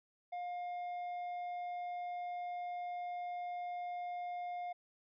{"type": "tone with tanh clipping", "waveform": "sine", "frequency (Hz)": 710, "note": "F5", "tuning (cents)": 28, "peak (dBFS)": -40, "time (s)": [0.32, 4.73], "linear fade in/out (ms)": 10, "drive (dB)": 6, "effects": []}